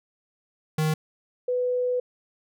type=tone pair in turn; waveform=square / sine; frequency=155.7 / 497 Hz; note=D#3 / B4; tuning=+2 / +11 cents; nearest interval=octave + minor sixth; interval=2009 cents; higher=second; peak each=-22 dBFS; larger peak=neither; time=0.78-0.94 / 1.48-2 s; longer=second; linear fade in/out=5 ms; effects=none